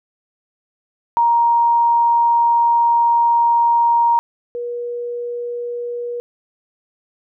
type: tone pair in turn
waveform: sine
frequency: 938 / 480.2 Hz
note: A#5 / B4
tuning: +11 / -49 cents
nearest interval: octave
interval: 1160 cents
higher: first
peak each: -11 / -22 dBFS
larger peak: first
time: 1.17-4.19 / 4.55-6.2 s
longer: first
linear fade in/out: 0 ms
effects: none